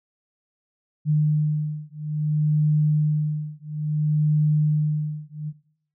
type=beating tone pair; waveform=sine; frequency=151.3 / 151.89 Hz; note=D#3 / D#3; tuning=-48 / -41 cents; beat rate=0.59 Hz; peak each=-22 dBFS; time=1.05-5.53 s; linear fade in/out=50 ms; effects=noise-tail reverb RT60 0.6 s tail -18 dB re dry